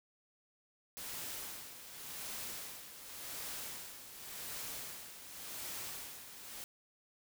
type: noise with tremolo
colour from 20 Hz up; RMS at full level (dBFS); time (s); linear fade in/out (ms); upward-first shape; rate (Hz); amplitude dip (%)
white; -43; 0.97-6.64; 0; sine; 0.89; 65
effects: none